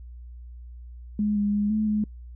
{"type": "tone with pitch steps", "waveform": "sine", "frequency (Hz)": [209.2, 205, 206.3, 215.2, 211.5], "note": ["G#3", "G#3", "G#3", "A3", "G#3"], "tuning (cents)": [13, -22, -11, -38, 32], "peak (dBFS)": -21, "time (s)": [1.19, 2.04], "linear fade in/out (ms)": 2, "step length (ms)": 170, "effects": ["noise-tail reverb RT60 0.1 s tail -26 dB re dry", "added 60 Hz sine -39 dBFS peak until 2.35 s"]}